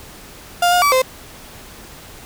35% pulse tone with pitch steps, 702 / 713 / 1150 / 518 Hz, F5 / F5 / D6 / C5, +9 / +36 / -37 / -17 cents, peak -10 dBFS, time 0.62-1.02 s, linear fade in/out 5 ms, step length 100 ms, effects pink hiss -39 dBFS RMS until 2.25 s

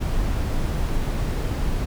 brown noise, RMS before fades -23 dBFS, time 0-1.86 s, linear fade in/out 20 ms, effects none

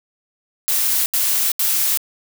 blue noise bursts, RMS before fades -18 dBFS, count 3, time 0.68-1.974 s, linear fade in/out 0 ms, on 380 ms, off 77 ms, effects none

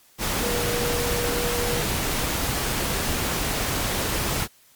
sine tone in noise, 480 Hz, B4, 49 cents flat, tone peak -27 dBFS, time 0.39-1.85 s, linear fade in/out 50 ms, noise pink, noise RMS -25 dBFS, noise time 0.18-4.48 s, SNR -5 dB, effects white hiss -56 dBFS RMS until 4.75 s + MP3 96 kbps

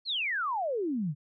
sine exponential sweep, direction down, 4435 to 135 Hz, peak -28 dBFS, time 0.05-1.15 s, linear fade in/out 50 ms, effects none

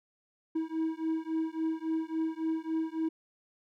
triangle beating tone pair, 319.6 / 323.2 Hz, D#4 / E4, +47 / -34 cents, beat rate 3.6 Hz, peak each -31 dBFS, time 0.55-3.09 s, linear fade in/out 10 ms, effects none

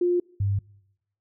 sine tone pair in turn, 353.4 / 99.43 Hz, F4 / G2, +21 / +25 cents, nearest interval octave + minor seventh, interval 2196 cents, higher first, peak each -19 / -21 dBFS, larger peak first, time 0.01-0.2 / 0.4-0.59 s, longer neither, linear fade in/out 5 ms, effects noise-tail reverb RT60 0.9 s tail -26 dB re dry

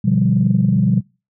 sine chord, G dominant seventh, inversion first, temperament equal, 123.47 / 146.83 / 174.61 / 196 Hz, B2 / D3 / F3 / G3, 0 / 0 / 0 / 0 cents, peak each -17 / -20 / -17 / -16 dBFS, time 0.04-1.01 s, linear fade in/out 10 ms, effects noise-tail reverb RT60 0.3 s tail -25 dB re dry + tanh soft clip ceiling -3 dBFS

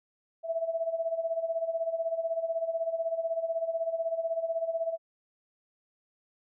sine tone with tremolo, 659.3 Hz, E5, in tune, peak -25 dBFS, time 0.43-4.98 s, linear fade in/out 50 ms, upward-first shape sine, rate 16 Hz, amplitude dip 75%, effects none

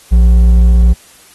sine tone with hard clipping, 58.7 Hz, A#1, 13 cents sharp, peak -5 dBFS, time 0.11-0.94 s, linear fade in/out 20 ms, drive 5 dB, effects white hiss -42 dBFS RMS until 1.34 s + AAC 32 kbps

